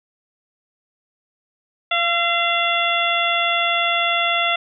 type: harmonic tone with a mistuned harmonic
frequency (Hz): 687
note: F5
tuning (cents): -29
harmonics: 1 / 2 / 3 / 4 / 5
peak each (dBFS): -23 / -23 / -23 / -23 / -23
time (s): 1.91-4.56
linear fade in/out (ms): 5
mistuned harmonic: 2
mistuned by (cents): -23
effects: none